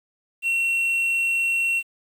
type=tone with quantisation; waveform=triangle; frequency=2724 Hz; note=F7; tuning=44 cents flat; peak=-18 dBFS; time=0.42-1.83 s; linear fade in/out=50 ms; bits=8; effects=none